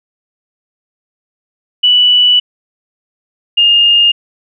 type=tone pair in turn; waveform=sine; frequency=2960 / 2829 Hz; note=F#7 / F7; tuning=0 / +22 cents; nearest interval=minor second; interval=78 cents; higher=first; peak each=-5 dBFS; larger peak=neither; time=1.83-2.4 / 3.57-4.12 s; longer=first; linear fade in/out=10 ms; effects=none